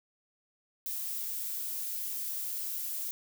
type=noise; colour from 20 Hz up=violet; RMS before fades=-36 dBFS; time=0.86-3.11 s; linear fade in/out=0 ms; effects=none